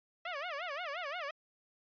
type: tone with vibrato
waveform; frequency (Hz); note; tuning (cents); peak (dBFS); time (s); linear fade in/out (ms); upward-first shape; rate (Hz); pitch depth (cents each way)
15% pulse; 637; D#5; +41; -31; 0.25-1.31; 5; sine; 5.7; 240
effects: resampled to 11025 Hz